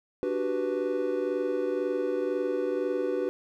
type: chord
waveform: triangle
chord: G major seventh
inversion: second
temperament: equal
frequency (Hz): 293.7 / 370 / 392 / 493.9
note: D4 / F#4 / G4 / B4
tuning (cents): 0 / 0 / 0 / 0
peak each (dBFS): -32 / -29 / -32 / -28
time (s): 0.23-3.29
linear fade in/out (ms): 0
effects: none